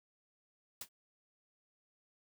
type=noise with exponential decay; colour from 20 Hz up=white; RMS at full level=-37 dBFS; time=0.81-0.89 s; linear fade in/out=5 ms; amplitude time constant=16 ms; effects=none